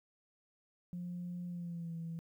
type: tone with pitch glide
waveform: sine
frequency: 176.5 to 165.63 Hz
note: F3 to E3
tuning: +19 to +9 cents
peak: -38 dBFS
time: 0.93-2.19 s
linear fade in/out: 0 ms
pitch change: -110 cents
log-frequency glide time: 1.47-1.95 s
effects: tanh soft clip ceiling -35 dBFS + 12-bit